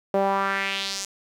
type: tone with band-pass filter sweep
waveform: sawtooth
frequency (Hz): 195.7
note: G3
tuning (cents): -3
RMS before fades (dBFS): -25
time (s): 0.14-1.05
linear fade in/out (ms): 2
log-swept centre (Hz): 550 to 6800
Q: 2.5
effects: 9-bit